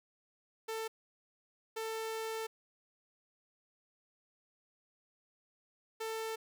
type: tone bursts at uneven times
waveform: sawtooth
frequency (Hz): 444.9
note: A4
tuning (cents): +19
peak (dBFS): -33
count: 3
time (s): 0.68-0.88 / 1.76-2.47 / 6-6.36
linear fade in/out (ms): 10
effects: none